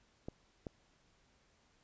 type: clicks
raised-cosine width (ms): 2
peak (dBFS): -28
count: 2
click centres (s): 0.285 / 0.668
effects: pink hiss -71 dBFS RMS until 1.83 s + resampled to 16000 Hz